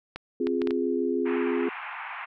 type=clicks; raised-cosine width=0.3 ms; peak=-19 dBFS; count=5; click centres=0.16 / 0.47 / 0.618 / 0.673 / 0.708 s
type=chord; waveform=sine; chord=F minor; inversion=second; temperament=equal; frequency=261.6 / 349.2 / 415.3 Hz; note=C4 / F4 / Ab4; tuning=0 / 0 / 0 cents; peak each=-28 dBFS; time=0.4-1.69 s; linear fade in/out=5 ms
type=band-pass noise; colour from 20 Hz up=pink; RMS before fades=-37 dBFS; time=1.25-2.26 s; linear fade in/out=20 ms; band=800 to 2600 Hz; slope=48 dB/octave
effects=none